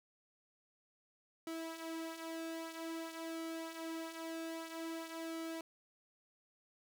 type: tone with flanger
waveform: sawtooth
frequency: 326.9 Hz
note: E4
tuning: 14 cents flat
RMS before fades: -44 dBFS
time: 1.47-5.61 s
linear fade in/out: 2 ms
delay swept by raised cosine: 1.9 to 7.1 ms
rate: 0.51 Hz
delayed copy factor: -0.55
effects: none